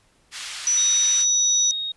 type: band-pass noise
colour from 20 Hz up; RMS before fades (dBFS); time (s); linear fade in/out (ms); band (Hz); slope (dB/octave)
white; -34; 0.31-1.26; 50; 1500 to 5600; 12
type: tone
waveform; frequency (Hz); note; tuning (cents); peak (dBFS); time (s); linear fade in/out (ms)
sine; 5920; F#8; 0; -17; 0.67-1.71; 0
type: tone with tremolo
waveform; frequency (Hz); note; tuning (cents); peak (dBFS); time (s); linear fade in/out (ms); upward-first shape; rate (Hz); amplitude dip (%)
sine; 3740; A#7; +5; -23; 0.77-1.92; 5; sine; 1.5; 25
effects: pink hiss -61 dBFS RMS until 1.96 s + resampled to 24000 Hz